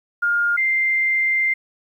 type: tone pair in turn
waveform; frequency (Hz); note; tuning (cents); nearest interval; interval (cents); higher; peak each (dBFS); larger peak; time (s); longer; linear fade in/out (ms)
sine; 1414 / 2092; F6 / C7; +21 / -1; perfect fifth; 678; second; -16; neither; 0.22-0.57 / 0.57-1.54; second; 10
effects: 9-bit